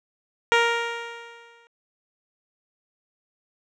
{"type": "tone with exponential decay", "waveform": "10% pulse", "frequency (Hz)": 467.4, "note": "A#4", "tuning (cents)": 5, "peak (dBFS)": -6, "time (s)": [0.52, 1.67], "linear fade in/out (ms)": 0, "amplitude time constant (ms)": 250, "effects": ["low-pass 4000 Hz 12 dB/octave"]}